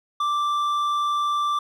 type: tone with hard clipping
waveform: sine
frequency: 1174.7 Hz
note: D6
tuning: in tune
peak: -22 dBFS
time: 0.2-1.59 s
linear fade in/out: 5 ms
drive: 6 dB
effects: none